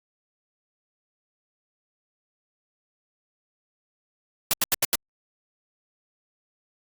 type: noise bursts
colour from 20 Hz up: white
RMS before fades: -21 dBFS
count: 5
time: 4.51-4.953 s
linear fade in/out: 0 ms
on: 23 ms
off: 82 ms
effects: Opus 48 kbps